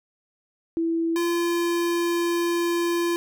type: tone pair in turn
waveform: sine / square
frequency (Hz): 330.8 / 342.9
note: E4 / F4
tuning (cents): +6 / -32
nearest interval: minor second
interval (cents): 62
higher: second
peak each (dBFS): -21 / -22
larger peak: first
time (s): 0.77-1.16 / 1.16-3.16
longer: second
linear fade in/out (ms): 0
effects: none